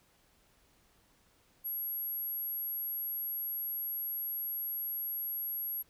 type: tone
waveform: sine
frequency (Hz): 11530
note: F#9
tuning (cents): -46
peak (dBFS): -34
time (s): 1.64-5.83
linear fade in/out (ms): 20
effects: pink hiss -68 dBFS RMS until 5.89 s